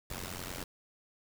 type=noise with amplitude modulation; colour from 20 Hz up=pink; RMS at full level=-37 dBFS; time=0.1-0.64 s; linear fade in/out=5 ms; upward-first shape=sine; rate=89.6 Hz; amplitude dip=90%; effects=none